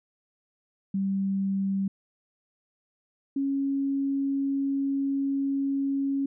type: tone pair in turn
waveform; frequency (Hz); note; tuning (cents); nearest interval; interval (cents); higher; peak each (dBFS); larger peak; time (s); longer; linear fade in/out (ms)
sine; 194.8 / 275.5; G3 / C#4; -11 / -11; tritone; 600; second; -24; neither; 0.94-1.88 / 3.36-6.26; second; 5
effects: none